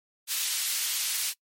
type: high-pass noise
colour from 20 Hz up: pink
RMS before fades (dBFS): -29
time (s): 0.27-1.34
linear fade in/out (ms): 50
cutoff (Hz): 3300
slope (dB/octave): 12
effects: noise-tail reverb RT60 0.1 s tail -24 dB re dry + MP3 64 kbps